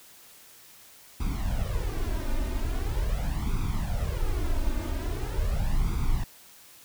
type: noise with flanger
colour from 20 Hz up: brown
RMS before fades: -27 dBFS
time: 1.2-6.24 s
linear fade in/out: 5 ms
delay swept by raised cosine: 0.83 to 3.33 ms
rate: 0.42 Hz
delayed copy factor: +0.85
effects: white hiss -52 dBFS RMS until 6.84 s